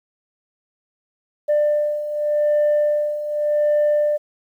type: beating tone pair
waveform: sine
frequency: 594 / 594.86 Hz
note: D5 / D5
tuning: +20 / +22 cents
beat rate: 0.86 Hz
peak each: -21 / -16 dBFS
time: 1.48-4.18 s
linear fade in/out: 20 ms
effects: tanh soft clip ceiling -12 dBFS + 9-bit